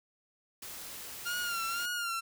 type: noise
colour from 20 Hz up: white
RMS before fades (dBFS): -44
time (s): 0.62-1.86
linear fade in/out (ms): 5
type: tone with vibrato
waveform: sawtooth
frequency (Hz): 1396.9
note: F6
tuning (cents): 0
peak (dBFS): -29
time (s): 1.25-2.21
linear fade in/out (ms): 20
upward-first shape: sine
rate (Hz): 1.9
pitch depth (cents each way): 61
effects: none